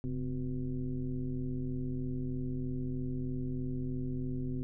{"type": "tone with frequency modulation", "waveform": "sine", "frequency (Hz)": 138.59, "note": "C#3", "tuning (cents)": 0, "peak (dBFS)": -32, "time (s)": [0.04, 4.63], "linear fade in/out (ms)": 0, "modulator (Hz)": 117, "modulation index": 1.4, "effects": []}